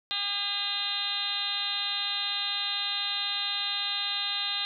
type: harmonic tone with a mistuned harmonic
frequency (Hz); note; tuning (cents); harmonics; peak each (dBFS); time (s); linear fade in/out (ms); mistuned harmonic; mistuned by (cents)
404.2; G#4; -47; 2 / 3 / 4 / 5 / 6 / 7 / 8 / 9 / 10; -42 / -42 / -42 / -42 / -41 / -38 / -37 / -32 / -33; 0.11-4.65; 0; 6; +40
effects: none